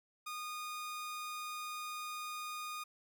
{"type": "tone", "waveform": "sawtooth", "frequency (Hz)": 1228, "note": "D#6", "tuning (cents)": -23, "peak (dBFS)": -37, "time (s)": [0.26, 2.84], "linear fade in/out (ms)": 10, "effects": []}